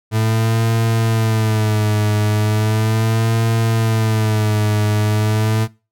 40% pulse tone with vibrato, 109.5 Hz, A2, 8 cents flat, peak -13 dBFS, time 0.11-5.68 s, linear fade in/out 50 ms, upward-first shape sine, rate 0.37 Hz, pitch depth 63 cents each way, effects noise-tail reverb RT60 0.3 s tail -22 dB re dry

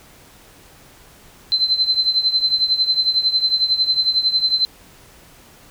sine tone with tremolo, 4075 Hz, C8, 47 cents flat, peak -11 dBFS, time 1.52-4.65 s, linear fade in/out 0 ms, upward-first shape triangle, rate 11 Hz, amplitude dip 85%, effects pink hiss -47 dBFS RMS until 5.7 s

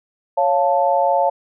sine chord, Db augmented, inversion none, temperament equal, 554.4 / 698.5 / 880 Hz, Db5 / F5 / A5, 0 / 0 / 0 cents, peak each -18 dBFS, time 0.37-1.3 s, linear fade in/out 10 ms, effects none

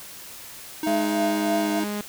square tone with vibrato, 311.1 Hz, D#4, in tune, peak -25 dBFS, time 0.83-1.84 s, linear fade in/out 2 ms, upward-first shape triangle, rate 4.2 Hz, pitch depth 14 cents each way
sine tone with tremolo, 676 Hz, E5, 43 cents sharp, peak -21 dBFS, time 0.86-1.8 s, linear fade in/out 10 ms, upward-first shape triangle, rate 3.3 Hz, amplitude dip 85%
sawtooth tone with pitch glide, 210 to 207.3 Hz, G#3 to G#3, +19 to -3 cents, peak -23 dBFS, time 0.87-2.01 s, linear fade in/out 0 ms, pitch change -22 cents, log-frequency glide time 1.02-1.22 s
effects white hiss -41 dBFS RMS until 2.08 s

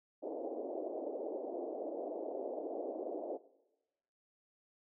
white band-pass noise, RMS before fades -41 dBFS, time 0.22-3.38 s, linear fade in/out 20 ms, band 290 to 670 Hz, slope 48 dB/octave, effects noise-tail reverb RT60 1.0 s tail -19 dB re dry

